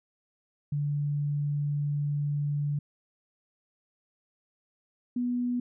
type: tone pair in turn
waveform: sine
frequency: 145.4 / 245 Hz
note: D3 / B3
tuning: -17 / -14 cents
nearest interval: major sixth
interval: 903 cents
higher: second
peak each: -26 dBFS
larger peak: neither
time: 0.72-2.79 / 5.16-5.6 s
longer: first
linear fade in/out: 5 ms
effects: none